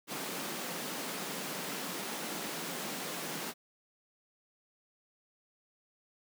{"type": "high-pass noise", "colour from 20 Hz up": "pink", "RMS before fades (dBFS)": -39, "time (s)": [0.07, 3.54], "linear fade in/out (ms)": 50, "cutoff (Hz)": 160, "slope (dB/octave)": 48, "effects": []}